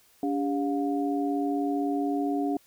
sine tone cluster, 286.1 / 401.8 / 712 Hz, D4 / G4 / F5, -45 / +43 / +33 cents, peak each -26 / -33 / -32 dBFS, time 0.23-2.57 s, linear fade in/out 2 ms, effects white hiss -61 dBFS RMS until 2.66 s

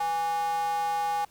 square tone with high-pass filter, 164.81 Hz, E3, in tune, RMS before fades -28 dBFS, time 0-1.25 s, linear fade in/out 5 ms, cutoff 850 Hz, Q 8.2, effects pink hiss -59 dBFS RMS until 1.3 s

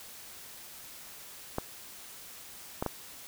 clicks, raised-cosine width 1 ms, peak -16 dBFS, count 3, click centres 1.584 / 2.825 / 2.863 s, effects white hiss -48 dBFS RMS until 3.27 s

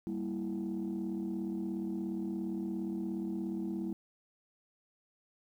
sine chord, E diminished, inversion first, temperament equal, 196 / 233.1 / 329.6 Hz, G3 / Bb3 / E4, 0 / 0 / 0 cents, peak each -36 / -39 / -36 dBFS, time 0.07-3.93 s, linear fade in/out 0 ms, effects tanh soft clip ceiling -29 dBFS + 11-bit

